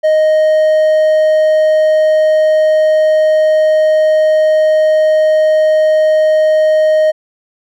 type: tone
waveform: triangle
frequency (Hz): 622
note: D#5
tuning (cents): -1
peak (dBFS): -5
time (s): 0.03-7.12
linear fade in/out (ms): 20
effects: none